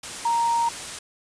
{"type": "tone in noise", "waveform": "sine", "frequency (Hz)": 932.3, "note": "A#5", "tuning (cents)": 0, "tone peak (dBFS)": -19, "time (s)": [0.25, 0.69], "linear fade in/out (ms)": 5, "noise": "white", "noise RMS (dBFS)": -34, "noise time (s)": [0.03, 0.99], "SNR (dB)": 12, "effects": ["resampled to 22050 Hz"]}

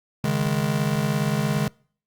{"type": "chord", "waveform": "square", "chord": "C# suspended second", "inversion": "none", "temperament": "just", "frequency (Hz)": [138.59, 155.92, 207.9], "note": ["C#3", "D#3", "G#3"], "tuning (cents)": [0, 4, 2], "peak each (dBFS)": -26, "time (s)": [0.24, 1.68], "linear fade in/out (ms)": 2, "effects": ["noise-tail reverb RT60 0.5 s tail -26 dB re dry", "Opus 48 kbps"]}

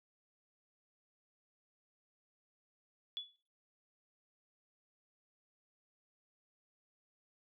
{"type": "tone with exponential decay", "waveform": "sine", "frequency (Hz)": 3420, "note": "A7", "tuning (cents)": -50, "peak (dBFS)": -35, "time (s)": [3.17, 3.36], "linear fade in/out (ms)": 0, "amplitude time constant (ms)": 40, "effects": ["noise-tail reverb RT60 0.5 s tail -23 dB re dry"]}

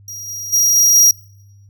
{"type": "tone with level steps", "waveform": "40% pulse", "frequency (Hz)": 5710, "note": "F8", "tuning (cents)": 37, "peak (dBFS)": [-27, -24, -10, -8, -6], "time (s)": [0.08, 1.11], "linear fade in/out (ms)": 2, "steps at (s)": [0.27, 0.52, 0.75, 0.94], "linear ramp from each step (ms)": 20, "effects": ["noise-tail reverb RT60 0.9 s tail -26 dB re dry", "added 100 Hz sine -42 dBFS peak until 1.69 s"]}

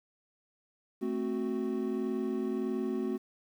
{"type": "chord", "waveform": "triangle", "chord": "F# diminished", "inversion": "first", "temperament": "equal", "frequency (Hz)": [220, 261.6, 370], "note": ["A3", "C4", "F#4"], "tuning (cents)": [0, 0, 0], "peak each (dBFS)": [-33, -33, -32], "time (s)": [1.01, 3.18], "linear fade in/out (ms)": 20, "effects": ["10-bit"]}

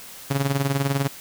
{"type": "tone with tremolo", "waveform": "sawtooth", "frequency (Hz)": 138.59, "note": "C#3", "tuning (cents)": 0, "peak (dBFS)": -14, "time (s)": [0.3, 1.08], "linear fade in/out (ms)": 10, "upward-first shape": "sine", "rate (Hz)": 20, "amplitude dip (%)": 70, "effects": ["white hiss -41 dBFS RMS until 1.2 s"]}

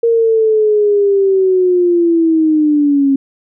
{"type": "linear sweep", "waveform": "sine", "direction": "down", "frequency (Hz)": [466.2, 270.5], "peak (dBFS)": -8, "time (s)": [0.03, 3.16], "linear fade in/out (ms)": 5, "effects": []}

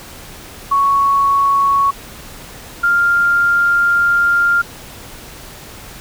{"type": "tone pair in turn", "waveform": "sine", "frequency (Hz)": [1111, 1397.6], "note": ["C#6", "F6"], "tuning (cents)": [4, 1], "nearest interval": "major third", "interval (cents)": 397, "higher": "second", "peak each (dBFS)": -10, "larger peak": "neither", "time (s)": [[0.71, 1.91], [2.83, 4.62]], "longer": "second", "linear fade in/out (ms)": 10, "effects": ["pink hiss -35 dBFS RMS until 6 s"]}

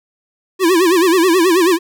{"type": "tone with vibrato", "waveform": "square", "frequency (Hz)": 352.4, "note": "F4", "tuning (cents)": 16, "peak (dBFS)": -10, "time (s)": [0.59, 1.79], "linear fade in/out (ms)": 50, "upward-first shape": "sine", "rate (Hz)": 9.3, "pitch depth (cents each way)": 150, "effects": []}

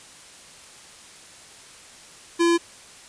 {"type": "tone", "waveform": "square", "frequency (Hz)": 340, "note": "F4", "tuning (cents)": -46, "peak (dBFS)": -17, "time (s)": [2.39, 2.58], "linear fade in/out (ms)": 20, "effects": ["white hiss -46 dBFS RMS until 3.08 s", "resampled to 22050 Hz"]}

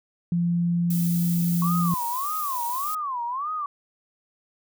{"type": "tone", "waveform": "sine", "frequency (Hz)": 172.3, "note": "F3", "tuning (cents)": -23, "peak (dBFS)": -20, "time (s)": [0.32, 1.94], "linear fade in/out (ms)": 2}
{"type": "noise", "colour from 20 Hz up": "violet", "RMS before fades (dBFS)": -33, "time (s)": [0.9, 2.95], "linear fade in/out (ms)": 5}
{"type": "tone with vibrato", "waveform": "sine", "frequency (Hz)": 1087, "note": "C#6", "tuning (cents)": -34, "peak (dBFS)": -26, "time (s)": [1.62, 3.66], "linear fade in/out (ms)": 2, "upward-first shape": "sine", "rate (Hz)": 1.7, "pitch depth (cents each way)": 250}
{"effects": []}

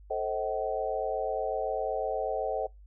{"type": "chord", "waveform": "sine", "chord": "A diminished seventh", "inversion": "none", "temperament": "just", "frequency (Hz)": [440, 528, 633.6, 760.3], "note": ["A4", "C5", "Eb5", "Gb5"], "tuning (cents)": [0, 16, 31, 47], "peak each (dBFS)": -34, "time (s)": [0.1, 2.67], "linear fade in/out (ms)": 10, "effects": ["noise-tail reverb RT60 0.2 s tail -24 dB re dry", "added 50 Hz sine -49 dBFS peak until 2.86 s"]}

